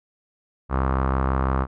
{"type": "tone with low-pass filter", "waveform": "sawtooth", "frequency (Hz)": 66, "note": "C2", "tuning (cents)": 16, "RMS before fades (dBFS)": -22, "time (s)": [0.69, 1.67], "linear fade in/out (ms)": 50, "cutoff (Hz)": 1200, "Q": 3.5, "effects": []}